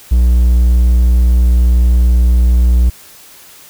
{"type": "tone", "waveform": "triangle", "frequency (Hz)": 60.4, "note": "B1", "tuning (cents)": -38, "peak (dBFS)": -4, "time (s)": [0.11, 2.9], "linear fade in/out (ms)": 10, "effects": ["white hiss -39 dBFS RMS until 3.69 s"]}